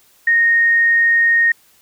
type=tone; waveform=sine; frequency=1856 Hz; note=A#6; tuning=8 cents flat; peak=-10 dBFS; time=0.27-1.52 s; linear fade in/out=5 ms; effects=white hiss -53 dBFS RMS until 1.81 s